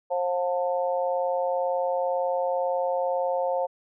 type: harmonic tone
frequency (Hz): 178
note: F3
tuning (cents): +33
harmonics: 3 / 4 / 5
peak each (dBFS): -25 / -29 / -31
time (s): 0.1-3.67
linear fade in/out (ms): 20
effects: none